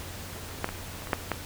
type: clicks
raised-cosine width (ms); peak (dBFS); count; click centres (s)
0.5; -11 / -18 / -26 / -23 / -8 / -11; 6; 0.644 / 0.69 / 1.021 / 1.072 / 1.132 / 1.317
effects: added 90 Hz sine -43 dBFS peak until 1.45 s + pink hiss -41 dBFS RMS until 1.45 s